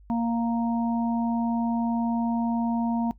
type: harmonic tone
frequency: 232.7 Hz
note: A#3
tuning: 3 cents flat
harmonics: 1 / 3 / 4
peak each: -23 / -34 / -33 dBFS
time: 0.1-3.11 s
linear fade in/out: 0 ms
effects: noise-tail reverb RT60 0.1 s tail -18 dB re dry + added 50 Hz sine -49 dBFS peak until 3.18 s